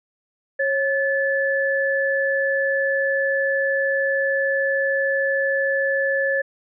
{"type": "tone pair together", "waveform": "sine", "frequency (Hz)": [546, 1733.4], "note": ["C#5", "A6"], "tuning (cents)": [-26, -26], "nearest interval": "octave + minor sixth", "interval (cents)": 2000, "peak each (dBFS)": -21, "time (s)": [0.59, 6.42], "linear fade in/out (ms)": 10, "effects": []}